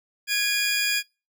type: tone pair together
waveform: 20% pulse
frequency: 1658 / 2428 Hz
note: G#6 / D#7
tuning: -3 / -43 cents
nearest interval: perfect fifth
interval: 660 cents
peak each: -21 / -19 dBFS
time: 0.27-1.03 s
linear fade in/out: 50 ms
effects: noise-tail reverb RT60 0.3 s tail -26 dB re dry